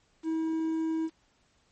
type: tone with quantisation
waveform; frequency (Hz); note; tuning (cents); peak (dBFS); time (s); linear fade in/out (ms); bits
triangle; 321.7; E4; -42; -25; 0.23-1.1; 50; 9
effects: pink hiss -68 dBFS RMS until 1.71 s + MP3 32 kbps